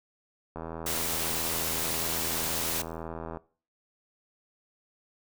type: click train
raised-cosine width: 1 ms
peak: -23 dBFS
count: 231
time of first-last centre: 0.56-3.372 s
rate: 81.8 Hz
type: noise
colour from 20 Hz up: white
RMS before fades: -31 dBFS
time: 0.86-2.82 s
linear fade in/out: 5 ms
effects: noise-tail reverb RT60 0.4 s tail -20 dB re dry